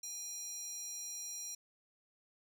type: tone with high-pass filter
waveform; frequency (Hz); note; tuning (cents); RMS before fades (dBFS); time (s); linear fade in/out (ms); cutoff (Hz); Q
square; 817; G#5; -29; -44; 0.03-1.55; 5; 5800; 4.1
effects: none